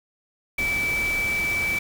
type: tone in noise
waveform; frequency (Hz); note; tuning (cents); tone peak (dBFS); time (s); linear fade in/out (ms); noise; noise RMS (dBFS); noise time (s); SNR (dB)
sine; 2311; D7; -28; -22; 0.58-1.79; 5; pink; -33; 0.58-1.79; +8
effects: none